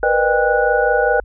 sine tone cluster, 477.1 / 502 / 606 / 797 / 1470 Hz, A#4 / B4 / D#5 / G5 / F#6, +40 / +28 / -46 / +28 / -12 cents, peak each -19 dBFS, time 0.03-1.2 s, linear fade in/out 2 ms, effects added 50 Hz sine -34 dBFS peak until 1.24 s

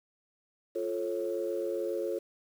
sine chord, F augmented, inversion none, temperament just, 349.2 / 436.5 / 545.7 Hz, F4 / A4 / C#5, 0 / -14 / -27 cents, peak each -34 dBFS, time 0.75-2.19 s, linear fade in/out 10 ms, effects tanh soft clip ceiling -21 dBFS + 9-bit

